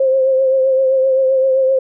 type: tone with vibrato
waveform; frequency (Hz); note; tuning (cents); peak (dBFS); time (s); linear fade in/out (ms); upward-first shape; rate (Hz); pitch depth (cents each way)
sine; 528; C5; +16; -10; 0-1.79; 5; triangle; 7.7; 37
effects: none